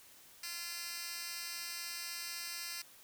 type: tone with high-pass filter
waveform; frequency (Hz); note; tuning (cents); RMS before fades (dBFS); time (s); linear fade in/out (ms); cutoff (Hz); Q
10% pulse; 344; F4; -26; -43; 0.43-2.82; 5; 3500; 0.98
effects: white hiss -59 dBFS RMS until 3.03 s